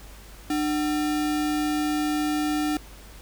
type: tone with sample-and-hold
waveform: sine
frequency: 300 Hz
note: D4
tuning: 37 cents sharp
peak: -22 dBFS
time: 0.5-2.77 s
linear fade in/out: 2 ms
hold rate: 1050 Hz
effects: added 50 Hz sine -44 dBFS peak until 3.21 s + pink hiss -48 dBFS RMS until 3.21 s